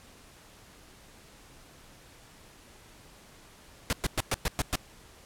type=noise bursts; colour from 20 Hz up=pink; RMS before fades=-27 dBFS; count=7; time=3.9-4.756 s; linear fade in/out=0 ms; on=28 ms; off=110 ms; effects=pink hiss -54 dBFS RMS until 5.25 s + low-pass 12000 Hz 12 dB/octave